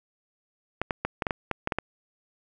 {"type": "clicks", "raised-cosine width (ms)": 0.5, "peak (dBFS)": -11, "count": 10, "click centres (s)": [0.816, 0.908, 1.05, 1.222, 1.268, 1.308, 1.513, 1.674, 1.722, 1.786], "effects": []}